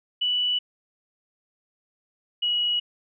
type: tone pair in turn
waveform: sine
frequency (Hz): 2960 / 2913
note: F#7 / F#7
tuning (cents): 0 / -28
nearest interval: unison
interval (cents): 28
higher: first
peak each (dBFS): -21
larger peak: neither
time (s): 0.21-0.59 / 2.42-2.8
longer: neither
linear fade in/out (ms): 10
effects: none